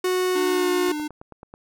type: tone with pitch glide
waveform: 45% pulse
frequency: 367.3 to 360.4 Hz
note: F#4 to F#4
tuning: -13 to -45 cents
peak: -20 dBFS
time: 0.04-0.92 s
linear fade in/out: 5 ms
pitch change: -32 cents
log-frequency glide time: 0.44-0.71 s
type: tone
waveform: square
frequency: 301 Hz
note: D4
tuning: 43 cents sharp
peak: -27 dBFS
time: 0.35-1.08 s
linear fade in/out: 10 ms
type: click train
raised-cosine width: 1 ms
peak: -27 dBFS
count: 7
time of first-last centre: 0.89-1.539 s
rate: 9.24 Hz
effects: none

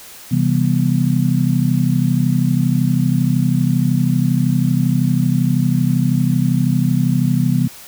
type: chord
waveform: sine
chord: C major seventh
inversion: none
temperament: just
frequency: 130.81 / 163.52 / 196.22 / 245.3 Hz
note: C3 / E3 / G3 / B3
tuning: 0 / -14 / +2 / -12 cents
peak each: -17 / -17 / -21 / -19 dBFS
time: 0.31-7.68 s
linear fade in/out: 10 ms
effects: white hiss -38 dBFS RMS until 7.87 s

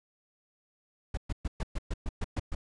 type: noise bursts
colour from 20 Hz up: brown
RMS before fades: -31 dBFS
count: 10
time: 1.14-2.55 s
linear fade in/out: 5 ms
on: 33 ms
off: 120 ms
effects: resampled to 22050 Hz

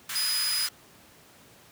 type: high-pass noise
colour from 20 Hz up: pink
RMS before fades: -34 dBFS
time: 0.09-0.69 s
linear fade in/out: 5 ms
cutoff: 1300 Hz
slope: 24 dB/octave
type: tone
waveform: sawtooth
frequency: 4978 Hz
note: D#8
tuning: in tune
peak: -23 dBFS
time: 0.15-0.67 s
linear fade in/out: 10 ms
effects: pink hiss -54 dBFS RMS until 1.71 s + high-pass 100 Hz 12 dB/octave

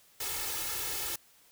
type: noise with comb filter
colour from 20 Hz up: white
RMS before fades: -35 dBFS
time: 0.2-1.16 s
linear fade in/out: 5 ms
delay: 2.3 ms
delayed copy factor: +0.8
effects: white hiss -62 dBFS RMS until 1.51 s

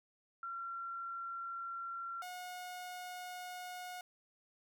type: tone pair in turn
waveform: sine / sawtooth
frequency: 1367 / 724.1 Hz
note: F6 / F#5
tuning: -37 / -38 cents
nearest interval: major seventh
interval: 1101 cents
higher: first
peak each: -40 / -40 dBFS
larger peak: neither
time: 0.43-2.22 / 2.22-4.01 s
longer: neither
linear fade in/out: 2 ms
effects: none

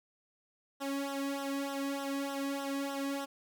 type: tone with flanger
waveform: sawtooth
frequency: 277.2 Hz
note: C#4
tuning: in tune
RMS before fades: -36 dBFS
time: 0.8-3.26 s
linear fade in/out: 20 ms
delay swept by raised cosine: 0.43 to 1.43 ms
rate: 3.3 Hz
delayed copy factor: -0.95
effects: none

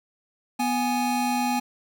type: tone pair together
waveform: square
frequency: 246.8 / 830 Hz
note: B3 / G#5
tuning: -1 / -1 cents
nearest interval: octave + major sixth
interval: 2100 cents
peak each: -26 dBFS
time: 0.59-1.6 s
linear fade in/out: 10 ms
effects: none

